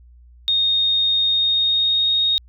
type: tone with pitch glide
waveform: sine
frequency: 3700 to 3728 Hz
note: A#7 to A#7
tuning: -14 to -1 cents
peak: -15 dBFS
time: 0.48-2.38 s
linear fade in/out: 0 ms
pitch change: +13 cents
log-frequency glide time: 1.29-2.12 s
effects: added 60 Hz sine -44 dBFS peak until 2.48 s